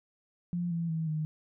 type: tone with pitch steps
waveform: sine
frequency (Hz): 174.61 / 167.79 / 161.23 / 154.93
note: F3 / E3 / E3 / D#3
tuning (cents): 0 / +31 / -38 / -7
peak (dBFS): -29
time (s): 0.53-1.25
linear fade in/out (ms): 0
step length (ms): 180
effects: none